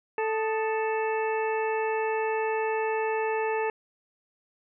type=harmonic tone with a mistuned harmonic; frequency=440 Hz; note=A4; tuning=in tune; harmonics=1 / 2 / 3 / 4 / 5 / 6; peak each=-27 / -30 / -41 / -36 / -42 / -38 dBFS; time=0.18-3.7 s; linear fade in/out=2 ms; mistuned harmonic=3; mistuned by=-94 cents; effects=none